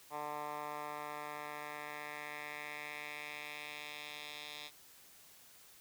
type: tone with band-pass filter sweep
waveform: 10% pulse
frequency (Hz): 148.7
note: D3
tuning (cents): +22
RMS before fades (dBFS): -45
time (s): 0.1-4.71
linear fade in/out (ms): 50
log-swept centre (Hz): 990 to 3600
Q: 2.1
effects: white hiss -60 dBFS RMS until 5.8 s